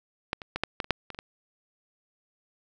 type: clicks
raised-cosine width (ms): 0.3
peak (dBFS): -11 / -23 / -14 / -9 / -12 / -27 / -6 / -22 / -28 / -20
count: 10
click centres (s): 0.331 / 0.418 / 0.56 / 0.636 / 0.802 / 0.844 / 0.907 / 1.103 / 1.147 / 1.189
effects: none